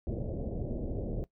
pink low-pass noise, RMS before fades -35 dBFS, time 0.07-1.24 s, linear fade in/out 0 ms, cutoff 620 Hz, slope 48 dB/octave, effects noise-tail reverb RT60 0.1 s tail -18 dB re dry

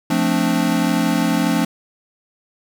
square chord, D minor seventh, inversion first, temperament equal, 174.61 / 220 / 261.6 / 293.7 Hz, F3 / A3 / C4 / D4, 0 / 0 / 0 / 0 cents, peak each -22 dBFS, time 0.1-1.65 s, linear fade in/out 5 ms, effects none

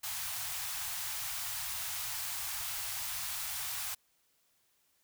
white band-stop noise, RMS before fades -38 dBFS, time 0.03-3.95 s, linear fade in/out 10 ms, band 140 to 690 Hz, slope 48 dB/octave, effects white hiss -73 dBFS RMS until 5.03 s

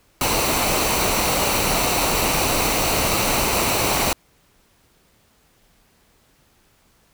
pink noise with comb filter, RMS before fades -20 dBFS, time 0.21-4.13 s, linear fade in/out 2 ms, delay 0.59 ms, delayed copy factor -0.5, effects pink hiss -59 dBFS RMS until 7.13 s

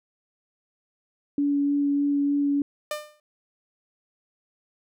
sine tone with vibrato, 285 Hz, C#4, 48 cents sharp, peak -20 dBFS, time 1.38-2.62 s, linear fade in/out 2 ms, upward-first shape sine, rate 3.3 Hz, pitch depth 8 cents each way
sawtooth tone with exponential decay, 600 Hz, D5, 37 cents sharp, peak -21 dBFS, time 2.91-3.2 s, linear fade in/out 2 ms, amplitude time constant 63 ms
effects none

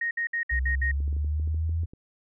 sine tone bursts, 1864.7 Hz, A#6, in tune, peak -25 dBFS, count 6, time 0.01-0.915 s, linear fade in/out 5 ms, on 100 ms, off 61 ms
sine linear sweep, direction up, 63 to 83.8 Hz, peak -24 dBFS, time 0.51-1.86 s, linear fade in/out 20 ms
clicks, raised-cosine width 3 ms, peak -32 dBFS, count 11, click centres 1.004 / 1.079 / 1.128 / 1.166 / 1.246 / 1.398 / 1.476 / 1.545 / 1.694 / 1.834 / 1.935 s
effects none

